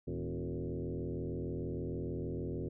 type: tone with frequency modulation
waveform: sine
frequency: 105.5 Hz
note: G#2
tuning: 28 cents sharp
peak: -35 dBFS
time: 0.07-2.69 s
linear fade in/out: 10 ms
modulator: 86.5 Hz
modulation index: 4.1
effects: none